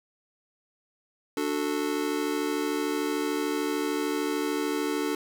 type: chord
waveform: square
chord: D major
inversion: none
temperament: just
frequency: 293.7 / 367.1 / 440.5 Hz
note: D4 / F#4 / A4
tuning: 0 / -14 / +2 cents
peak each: -30 / -33 / -32 dBFS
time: 1.37-5.15 s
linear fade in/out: 2 ms
effects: none